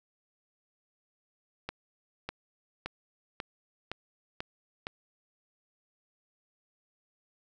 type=accelerating click train; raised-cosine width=0.3 ms; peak=-19 dBFS; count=7; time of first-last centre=1.69-4.869 s; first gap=600 ms; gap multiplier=0.95; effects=none